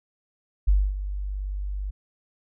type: tone with ADSR envelope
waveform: sine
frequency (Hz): 49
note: G1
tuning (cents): 0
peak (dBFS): -14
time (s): 0.67-1.91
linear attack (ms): 15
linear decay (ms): 250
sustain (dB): -13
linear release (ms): 13
effects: none